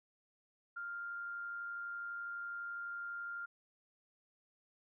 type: tone with amplitude modulation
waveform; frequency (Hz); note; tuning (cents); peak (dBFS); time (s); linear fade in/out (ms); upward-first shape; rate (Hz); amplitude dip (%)
sine; 1396.9; F6; 0; -39; 0.76-3.46; 10; sine; 112; 30
effects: none